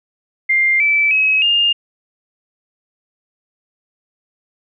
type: tone with pitch steps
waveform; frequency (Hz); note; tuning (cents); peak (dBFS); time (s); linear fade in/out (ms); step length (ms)
sine; 2100 / 2317 / 2556 / 2819; C7 / D7 / D#7 / F7; +6 / -24 / +46 / +16; -11; 0.49-1.73; 10; 310
effects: none